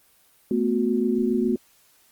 sine tone cluster, 221.4 / 248.6 / 365.3 Hz, A3 / B3 / F#4, +11 / +12 / -22 cents, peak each -24 dBFS, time 0.51-1.56 s, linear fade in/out 2 ms, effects white hiss -59 dBFS RMS until 2.11 s + Opus 24 kbps

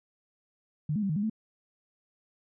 sine tone with pitch steps, 150.9 / 212.2 / 196.1 / 154.2 / 203.5 / 219 Hz, D3 / G#3 / G3 / D#3 / G#3 / A3, +47 / +38 / +1 / -15 / -35 / -8 cents, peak -26 dBFS, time 0.89-1.298 s, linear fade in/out 5 ms, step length 68 ms, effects none

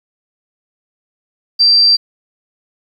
sine tone, 4699 Hz, D8, in tune, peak -6 dBFS, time 1.59-1.97 s, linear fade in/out 20 ms, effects 8-bit

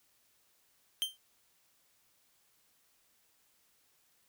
45% pulse tone with exponential decay, 3136 Hz, G7, in tune, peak -26 dBFS, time 1.02-1.17 s, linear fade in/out 0 ms, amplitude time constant 32 ms, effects white hiss -71 dBFS RMS until 4.28 s

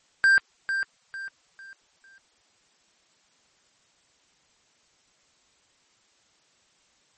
triangle tone with echo, 1579 Hz, G6, 12 cents sharp, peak -13 dBFS, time 0.24-0.38 s, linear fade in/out 0 ms, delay 450 ms, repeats 4, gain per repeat -9 dB, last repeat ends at 2.18 s, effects white hiss -64 dBFS RMS until 7.17 s + MP3 32 kbps

